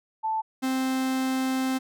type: tone pair in turn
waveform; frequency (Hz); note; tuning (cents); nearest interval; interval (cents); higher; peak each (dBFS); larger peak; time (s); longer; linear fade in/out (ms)
sine / 45% pulse; 880 / 261.6; A5 / C4; 0 / 0; octave + major sixth; 2100; first; -24; neither; 0.23-0.42 / 0.62-1.79; second; 20
effects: none